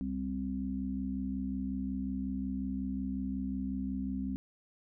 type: harmonic tone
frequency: 65.5 Hz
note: C2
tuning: 2 cents sharp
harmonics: 1 / 3 / 4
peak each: -41 / -36 / -36 dBFS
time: 0.01-4.36 s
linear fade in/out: 0 ms
effects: none